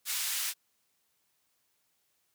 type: band-pass noise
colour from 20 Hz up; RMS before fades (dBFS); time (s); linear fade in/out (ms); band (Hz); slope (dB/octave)
white; -33; 0.05-0.54; 50; 1600 to 14000; 12
effects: white hiss -75 dBFS RMS until 2.34 s + high-pass 60 Hz 12 dB/octave